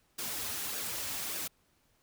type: noise with flanger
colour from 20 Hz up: white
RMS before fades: -37 dBFS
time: 0.18-1.48 s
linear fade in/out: 10 ms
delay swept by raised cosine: 0.95 to 6.25 ms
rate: 1.7 Hz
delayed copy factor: -0.55
effects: pink hiss -71 dBFS RMS until 2.02 s